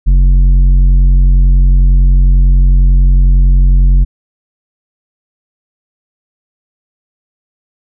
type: tone with tanh clipping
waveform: sine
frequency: 45.52 Hz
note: F#1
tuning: 28 cents flat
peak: -5 dBFS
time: 0.06-4.05 s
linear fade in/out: 20 ms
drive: 8 dB
effects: none